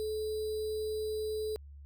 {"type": "tone with sample-and-hold", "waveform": "sine", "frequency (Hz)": 431.6, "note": "A4", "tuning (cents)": -33, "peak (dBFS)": -32, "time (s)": [0, 1.56], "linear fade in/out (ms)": 0, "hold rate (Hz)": 4410, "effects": ["added 71 Hz sine -47 dBFS peak until 1.85 s"]}